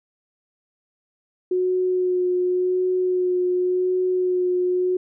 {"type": "tone with vibrato", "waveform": "sine", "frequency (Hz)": 364.5, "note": "F#4", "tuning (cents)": -26, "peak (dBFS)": -18, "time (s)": [1.51, 4.97], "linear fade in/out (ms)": 5, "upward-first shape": "sine", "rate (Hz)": 0.9, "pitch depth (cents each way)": 16, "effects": []}